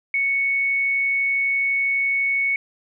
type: tone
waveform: sine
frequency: 2217 Hz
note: C#7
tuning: in tune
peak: -18 dBFS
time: 0.14-2.56 s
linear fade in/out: 2 ms
effects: none